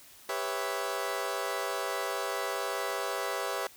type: chord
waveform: 20% pulse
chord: C# half-diminished seventh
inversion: second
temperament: equal with one note detuned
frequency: 398.4 / 493.9 / 554.4 / 659.3 Hz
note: G4 / B4 / C#5 / E5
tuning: +28 / 0 / 0 / 0 cents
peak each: -32 dBFS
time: 0.29-3.67 s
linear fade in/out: 2 ms
effects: white hiss -54 dBFS RMS until 3.76 s